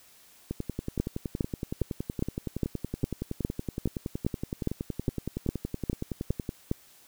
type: two click trains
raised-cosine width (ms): 3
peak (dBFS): -18 / -13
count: 65 / 15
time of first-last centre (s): 0.51-6.491 / 1-6.714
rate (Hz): 10.7 / 2.45
effects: white hiss -57 dBFS RMS until 7.07 s